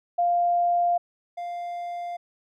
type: tone pair in turn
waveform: sine / triangle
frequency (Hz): 698.5 / 698.5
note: F5 / F5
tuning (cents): 0 / 0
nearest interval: unison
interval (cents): 0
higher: neither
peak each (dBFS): -19 / -28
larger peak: first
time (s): 0.18-0.98 / 1.37-2.17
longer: neither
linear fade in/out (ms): 10
effects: none